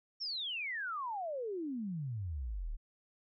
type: exponential sweep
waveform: sine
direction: down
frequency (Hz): 5588 to 32.85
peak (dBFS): -36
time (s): 0.2-2.77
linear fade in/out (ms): 20
effects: none